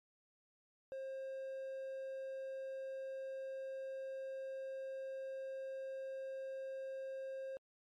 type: tone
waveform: triangle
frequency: 533 Hz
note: C5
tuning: 32 cents sharp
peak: -40 dBFS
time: 0.92-7.57 s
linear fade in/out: 0 ms
effects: MP3 64 kbps